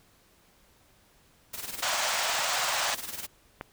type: noise with tremolo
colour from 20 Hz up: white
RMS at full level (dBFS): -35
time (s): 1.53-3.27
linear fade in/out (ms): 10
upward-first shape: sine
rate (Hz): 20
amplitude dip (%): 70
type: band-pass noise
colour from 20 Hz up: pink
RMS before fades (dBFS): -29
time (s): 1.82-2.95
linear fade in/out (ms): 10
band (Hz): 600 to 8400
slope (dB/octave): 48
type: click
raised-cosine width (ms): 0.5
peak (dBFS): -20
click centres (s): 3.611
effects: pink hiss -62 dBFS RMS until 3.72 s